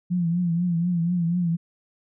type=tone with vibrato; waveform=sine; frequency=172.7 Hz; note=F3; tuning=19 cents flat; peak=-20 dBFS; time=0.1-1.57 s; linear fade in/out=20 ms; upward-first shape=triangle; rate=4.1 Hz; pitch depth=86 cents each way; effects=none